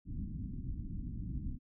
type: low-pass noise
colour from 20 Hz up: pink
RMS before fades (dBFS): -40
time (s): 0.05-1.59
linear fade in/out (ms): 50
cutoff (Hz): 270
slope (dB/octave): 48
effects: none